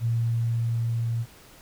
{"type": "tone with level ramp", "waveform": "sine", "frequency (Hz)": 116.1, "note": "A#2", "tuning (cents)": -7, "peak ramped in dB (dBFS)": [-21, -24], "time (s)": [0, 1.26], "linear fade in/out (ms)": 50, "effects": ["pink hiss -51 dBFS RMS until 1.61 s"]}